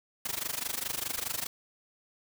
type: noise with amplitude modulation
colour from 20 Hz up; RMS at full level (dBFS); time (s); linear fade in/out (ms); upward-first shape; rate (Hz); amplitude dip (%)
white; -31; 0.25-1.47; 5; sine; 24.8; 90
effects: none